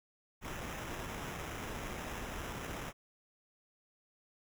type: noise with sample-and-hold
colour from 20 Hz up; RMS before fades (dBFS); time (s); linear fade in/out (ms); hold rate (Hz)
pink; -42; 0.41-2.93; 50; 4410
effects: none